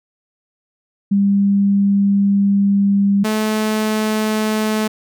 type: tone pair in turn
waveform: sine / sawtooth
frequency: 199.4 / 216.1 Hz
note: G3 / A3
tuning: +30 / -31 cents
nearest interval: minor second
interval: 139 cents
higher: second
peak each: -11 / -12 dBFS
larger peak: first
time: 1.11-3.24 / 3.24-4.88 s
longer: first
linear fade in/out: 10 ms
effects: none